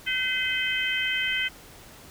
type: harmonic tone with a mistuned harmonic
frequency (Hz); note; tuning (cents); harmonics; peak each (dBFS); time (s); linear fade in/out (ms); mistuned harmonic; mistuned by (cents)
511; C5; -41; 3 / 4 / 5 / 6; -31 / -28 / -31 / -29; 0.06-1.49; 20; 6; +19
effects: pink hiss -48 dBFS RMS until 2.1 s